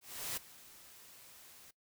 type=noise with ADSR envelope; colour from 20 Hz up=white; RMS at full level=-38 dBFS; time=0.01-1.71 s; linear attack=360 ms; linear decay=10 ms; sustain=-19 dB; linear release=8 ms; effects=noise-tail reverb RT60 0.1 s tail -19 dB re dry